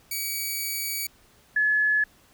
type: tone pair in turn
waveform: 5% pulse / sine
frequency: 2276 / 1709.3 Hz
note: C#7 / G#6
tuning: +45 / +49 cents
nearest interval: perfect fourth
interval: 496 cents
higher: first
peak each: -18 / -19 dBFS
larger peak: first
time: 0.11-1.07 / 1.56-2.04 s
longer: first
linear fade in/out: 5 ms
effects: pink hiss -58 dBFS RMS until 2.33 s